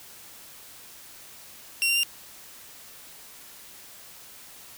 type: tone with pitch steps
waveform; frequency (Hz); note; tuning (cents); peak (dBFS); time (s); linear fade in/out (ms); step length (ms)
sawtooth; 2745 / 2767 / 2790; F7 / F7 / F7; -31 / -17 / -2; -18; 1.82-2.033; 0; 71
effects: white hiss -47 dBFS RMS until 4.77 s